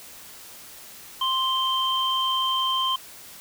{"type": "tone pair together", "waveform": "sine", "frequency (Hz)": [1046.5, 3136], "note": ["C6", "G7"], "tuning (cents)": [0, 0], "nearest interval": "octave + perfect fifth", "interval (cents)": 1900, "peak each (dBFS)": -24, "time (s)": [1.21, 2.96], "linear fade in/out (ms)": 5, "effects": ["white hiss -44 dBFS RMS until 3.4 s"]}